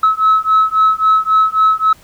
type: beating tone pair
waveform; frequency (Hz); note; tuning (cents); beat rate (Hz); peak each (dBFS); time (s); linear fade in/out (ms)
sine; 1291 / 1294.7; E6 / E6; -37 / -32; 3.7; -11; 0.03-1.93; 5
effects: tanh soft clip ceiling -4 dBFS + pink hiss -46 dBFS RMS until 2.03 s